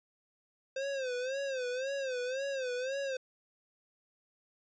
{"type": "tone with vibrato", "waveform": "square", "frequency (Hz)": 523.3, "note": "C5", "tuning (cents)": 0, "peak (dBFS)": -34, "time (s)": [0.76, 3.17], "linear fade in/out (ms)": 5, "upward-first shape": "sine", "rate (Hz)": 1.9, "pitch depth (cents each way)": 110, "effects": ["resampled to 16000 Hz"]}